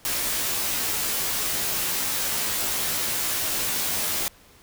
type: noise with comb filter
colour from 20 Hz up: white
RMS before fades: -26 dBFS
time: 0.05-4.28 s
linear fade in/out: 0 ms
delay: 15 ms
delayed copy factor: -1
effects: pink hiss -53 dBFS RMS until 4.62 s

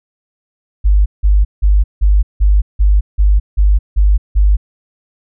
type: tone bursts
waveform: sine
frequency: 50.2 Hz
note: G1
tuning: 42 cents sharp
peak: -6 dBFS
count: 10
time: 0.84-4.57 s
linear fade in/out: 20 ms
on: 220 ms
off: 170 ms
effects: none

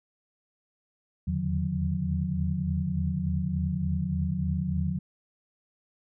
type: tone cluster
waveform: sine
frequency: 79.7 / 83.1 / 140.1 / 150.6 / 181 Hz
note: D#2 / E2 / C#3 / D3 / F#3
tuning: +42 / +15 / +19 / +44 / -38 cents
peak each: -37 / -31 / -37 / -32 / -29 dBFS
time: 1.27-4.99 s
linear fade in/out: 10 ms
effects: none

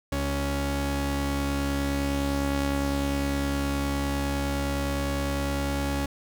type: tone pair together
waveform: sawtooth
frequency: 69.8 / 279 Hz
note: C#2 / C#4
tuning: +13 / +11 cents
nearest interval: 2 octaves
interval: 2398 cents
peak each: -24 dBFS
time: 0.12-6.06 s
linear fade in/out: 5 ms
effects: none

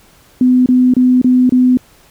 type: tone bursts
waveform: sine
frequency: 252.2 Hz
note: B3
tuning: 36 cents sharp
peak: -6 dBFS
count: 5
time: 0.41-1.772 s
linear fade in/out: 2 ms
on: 250 ms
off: 28 ms
effects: pink hiss -47 dBFS RMS until 2.1 s

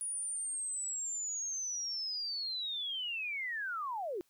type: linear sweep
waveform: sine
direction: down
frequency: 9740 to 329.6 Hz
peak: -35 dBFS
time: 0.01-4.21 s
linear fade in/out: 0 ms
effects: white hiss -73 dBFS RMS until 4.29 s

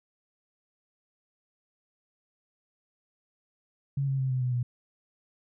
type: tone with pitch steps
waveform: sine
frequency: 138.59 / 135.19 / 131.87 / 128.64 / 125.48 / 122.4 Hz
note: C#3 / C#3 / C3 / C3 / B2 / B2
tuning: 0 / -43 / +14 / -29 / +28 / -15 cents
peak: -25 dBFS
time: 3.97-4.63 s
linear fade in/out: 5 ms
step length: 110 ms
effects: none

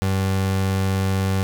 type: tone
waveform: 30% pulse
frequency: 96 Hz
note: G2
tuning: 36 cents flat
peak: -16 dBFS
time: 0.02-1.43 s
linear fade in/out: 0 ms
effects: none

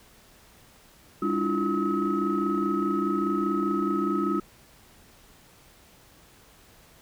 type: tone cluster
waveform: sine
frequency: 201.1 / 289.4 / 325.5 / 350.4 / 1280 Hz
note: G3 / D4 / E4 / F4 / D#6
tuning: +44 / -25 / -22 / +6 / +49 cents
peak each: -29 dBFS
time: 1.22-4.4 s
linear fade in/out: 5 ms
effects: tanh soft clip ceiling -15 dBFS + pink hiss -55 dBFS RMS until 7.01 s

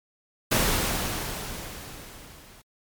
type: noise with level ramp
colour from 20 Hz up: pink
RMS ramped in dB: -21 to -51 dBFS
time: 0.51-2.62 s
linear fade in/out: 10 ms
effects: MP3 96 kbps

